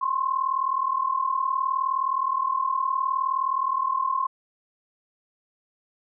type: tone pair together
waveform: sine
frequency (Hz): 1041 / 1080.3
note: C6 / C#6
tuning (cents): -9 / -45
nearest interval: minor second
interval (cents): 64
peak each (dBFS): -25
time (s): 0.01-4.27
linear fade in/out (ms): 10
effects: none